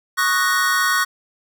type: chord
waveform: square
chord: D# minor seventh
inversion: third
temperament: equal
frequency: 1108.7 / 1244.5 / 1480 / 1864.7 Hz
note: C#6 / D#6 / F#6 / A#6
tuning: 0 / 0 / 0 / 0 cents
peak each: -22 / -26 / -21 / -22 dBFS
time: 0.17-1.05 s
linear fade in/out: 20 ms
effects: none